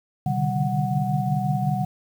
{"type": "tone cluster", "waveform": "sine", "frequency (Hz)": [127.4, 144.3, 149.9, 193.1, 738], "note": ["C3", "D3", "D3", "G3", "F#5"], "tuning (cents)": [-46, -30, 36, -26, -5], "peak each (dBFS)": -27, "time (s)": [0.26, 1.85], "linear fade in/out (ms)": 5, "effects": ["8-bit"]}